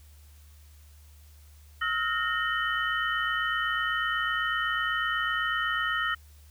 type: tone cluster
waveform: sine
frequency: 1287 / 1415 / 1847 / 3023 Hz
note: E6 / F6 / A#6 / F#7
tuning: -42 / +22 / -16 / +36 cents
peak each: -31 / -32 / -29 / -35 dBFS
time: 1.81-6.15 s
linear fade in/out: 10 ms
effects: added 74 Hz sine -50 dBFS peak until 6.5 s + white hiss -61 dBFS RMS until 6.5 s